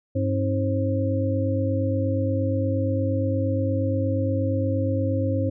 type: tone cluster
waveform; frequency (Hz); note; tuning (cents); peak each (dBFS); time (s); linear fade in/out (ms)
sine; 100 / 268.2 / 316.7 / 533; G2 / C4 / D#4 / C5; +35 / +43 / +31 / +32; -23 / -27 / -32 / -27; 0.15-5.5; 10
effects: none